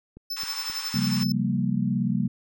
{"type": "click train", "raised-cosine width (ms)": 3, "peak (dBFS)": -31, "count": 5, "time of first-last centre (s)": [0.17, 1.228], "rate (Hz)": 3.78}
{"type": "tone with tremolo", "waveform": "square", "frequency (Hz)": 5274, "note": "E8", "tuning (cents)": 0, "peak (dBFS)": -27, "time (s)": [0.3, 1.32], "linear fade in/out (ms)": 5, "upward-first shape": "triangle", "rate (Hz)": 11, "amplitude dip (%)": 75}
{"type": "band-pass noise", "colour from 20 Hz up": "pink", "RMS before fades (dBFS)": -38, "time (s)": [0.36, 1.24], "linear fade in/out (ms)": 10, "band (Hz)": [870, 9800], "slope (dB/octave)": 96}
{"type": "chord", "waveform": "sine", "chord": "G half-diminished seventh", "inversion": "second", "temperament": "equal with one note detuned", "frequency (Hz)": [135.04, 174.61, 196, 233.1], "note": ["Db3", "F3", "G3", "Bb3"], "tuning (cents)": [-45, 0, 0, 0], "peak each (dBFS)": [-28, -30, -26, -27], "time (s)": [0.94, 2.28], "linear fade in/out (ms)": 5}
{"effects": []}